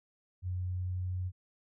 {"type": "tone with pitch glide", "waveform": "sine", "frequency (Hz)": [90.9, 91.43], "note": ["F#2", "F#2"], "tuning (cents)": [-30, -20], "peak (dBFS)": -32, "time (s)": [0.42, 1.32], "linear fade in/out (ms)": 50, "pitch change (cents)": 10, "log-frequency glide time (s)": [0.59, 1.19], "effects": []}